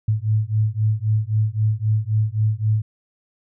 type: beating tone pair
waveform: sine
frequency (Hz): 106.3 / 110.1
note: G#2 / A2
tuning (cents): +41 / +2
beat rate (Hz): 3.8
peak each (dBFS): -20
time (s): 0.08-2.82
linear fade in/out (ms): 5
effects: none